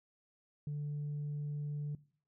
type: tone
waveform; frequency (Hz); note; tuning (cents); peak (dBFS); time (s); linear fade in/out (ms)
sine; 146.83; D3; 0; -34; 0.67-1.95; 2
effects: noise-tail reverb RT60 0.5 s tail -21 dB re dry + tanh soft clip ceiling -34 dBFS